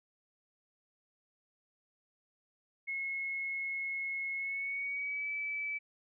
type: tone with pitch glide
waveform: sine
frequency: 2175 to 2304 Hz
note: C#7 to D7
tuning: -33 to -34 cents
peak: -34 dBFS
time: 2.87-5.79 s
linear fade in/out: 20 ms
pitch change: +99 cents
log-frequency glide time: 4.36-5.3 s
effects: none